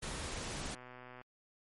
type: noise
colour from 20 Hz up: pink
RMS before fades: -41 dBFS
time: 0.02-0.75 s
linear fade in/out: 10 ms
type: click train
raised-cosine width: 0.5 ms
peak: -36 dBFS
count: 64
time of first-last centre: 0.71-1.214 s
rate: 125 Hz
effects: MP3 48 kbps